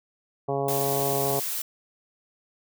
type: harmonic tone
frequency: 138.59 Hz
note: C#3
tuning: in tune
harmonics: 1 / 2 / 3 / 4 / 5 / 6 / 7 / 8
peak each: -32 / -36 / -28 / -32 / -30 / -35 / -40 / -40 dBFS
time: 0.48-1.4 s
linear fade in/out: 10 ms
type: noise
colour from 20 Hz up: blue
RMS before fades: -30 dBFS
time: 0.68-1.62 s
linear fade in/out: 5 ms
effects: none